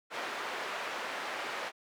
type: band-pass noise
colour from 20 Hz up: white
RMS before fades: -38 dBFS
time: 0.1-1.72 s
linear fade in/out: 50 ms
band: 410 to 1900 Hz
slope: 12 dB/octave
effects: none